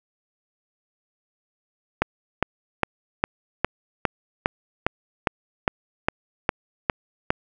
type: click train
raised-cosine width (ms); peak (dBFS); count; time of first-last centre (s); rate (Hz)
0.5; -3; 14; 2.02-7.305; 2.46
effects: none